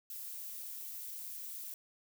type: noise with amplitude modulation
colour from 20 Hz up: violet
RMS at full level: -42 dBFS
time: 0.1-1.74 s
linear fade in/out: 2 ms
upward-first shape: sine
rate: 264 Hz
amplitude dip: 55%
effects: none